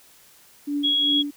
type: tone with tremolo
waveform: sine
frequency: 288.8 Hz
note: D4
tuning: 29 cents flat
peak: -21 dBFS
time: 0.67-1.31 s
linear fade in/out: 10 ms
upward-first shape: triangle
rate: 2.5 Hz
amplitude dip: 95%
type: tone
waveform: sine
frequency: 3322 Hz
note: G#7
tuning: in tune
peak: -18 dBFS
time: 0.83-1.23 s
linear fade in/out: 20 ms
effects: white hiss -53 dBFS RMS until 1.36 s